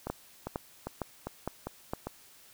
two click trains, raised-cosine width 1 ms, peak -21 / -18 dBFS, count 6 / 5, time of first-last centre 0.07-2.07 / 0.1-1.935 s, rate 2.5 / 2.18 Hz, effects white hiss -57 dBFS RMS until 2.53 s

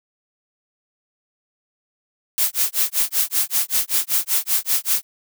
blue noise with tremolo, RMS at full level -17 dBFS, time 2.38-5.03 s, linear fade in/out 0 ms, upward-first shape sine, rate 5.2 Hz, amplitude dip 100%, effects none

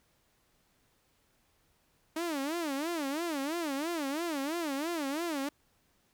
sawtooth tone with vibrato, 306.2 Hz, D#4, 28 cents flat, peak -28 dBFS, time 2.16-5.49 s, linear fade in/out 5 ms, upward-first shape sine, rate 3 Hz, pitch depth 220 cents each way, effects pink hiss -71 dBFS RMS until 6.13 s

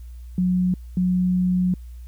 sine tone bursts at uneven times, 181.9 Hz, F#3, 29 cents flat, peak -17 dBFS, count 2, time 0.38-0.74 / 0.97-1.74 s, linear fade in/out 2 ms, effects added 60 Hz sine -35 dBFS peak until 2.07 s + white hiss -61 dBFS RMS until 2.07 s

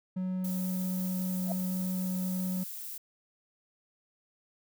triangle tone, 185 Hz, F#3, in tune, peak -28 dBFS, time 0.16-2.64 s, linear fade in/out 10 ms
violet noise, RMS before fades -41 dBFS, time 0.44-2.98 s, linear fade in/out 5 ms
sine tone with exponential growth, 670 Hz, E5, 28 cents sharp, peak -28 dBFS, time 1.44-1.52 s, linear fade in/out 2 ms, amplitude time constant 16 ms
effects none

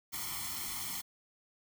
white noise with comb filter, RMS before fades -39 dBFS, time 0.12-1.02 s, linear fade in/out 20 ms, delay 0.93 ms, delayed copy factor +0.85, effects none

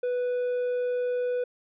triangle tone, 493.9 Hz, B4, in tune, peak -23 dBFS, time 0.03-1.44 s, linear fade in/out 5 ms, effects resampled to 8000 Hz

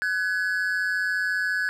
triangle tone pair together, 1500 / 1685.6 Hz, F#6 / G#6, +23 / +25 cents, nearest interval major second, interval 202 cents, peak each -24 dBFS, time 0.02-1.69 s, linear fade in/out 0 ms, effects none

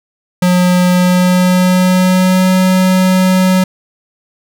square tone with pitch glide, 180 to 185.7 Hz, F#3 to F#3, -47 to +7 cents, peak -8 dBFS, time 0.42-3.64 s, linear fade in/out 5 ms, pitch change +54 cents, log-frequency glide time 0.89-2.49 s, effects none

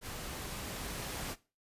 pink noise with level ramp, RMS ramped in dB -43 to -39 dBFS, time 0.01-1.36 s, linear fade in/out 50 ms, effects noise-tail reverb RT60 0.3 s tail -18 dB re dry + resampled to 32000 Hz

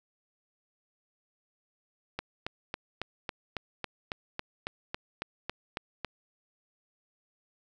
click train, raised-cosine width 0.3 ms, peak -17 dBFS, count 15, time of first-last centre 2.19-6.047 s, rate 3.63 Hz, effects none

